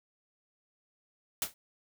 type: noise with exponential decay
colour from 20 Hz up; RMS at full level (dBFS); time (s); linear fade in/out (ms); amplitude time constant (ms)
white; -27; 1.42-1.54; 1; 25
effects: none